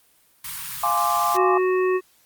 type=band-stop noise; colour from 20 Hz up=white; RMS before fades=-32 dBFS; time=0.44-1.37 s; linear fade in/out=5 ms; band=180 to 890 Hz; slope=96 dB/octave
type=chord; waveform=sine; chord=D half-diminished seventh; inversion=first; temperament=equal; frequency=698.5 / 830.6 / 1046.5 / 1174.7 Hz; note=F5 / Ab5 / C6 / D6; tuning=0 / 0 / 0 / 0 cents; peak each=-25 / -25 / -25 / -22 dBFS; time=0.83-1.58 s; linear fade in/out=5 ms
type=harmonic tone; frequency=369.8 Hz; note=F#4; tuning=1 cent flat; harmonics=1 / 3 / 5 / 7; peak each=-18 / -28 / -32 / -35 dBFS; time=1.34-2.01 s; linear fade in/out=50 ms
effects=white hiss -59 dBFS RMS until 2.25 s + Opus 32 kbps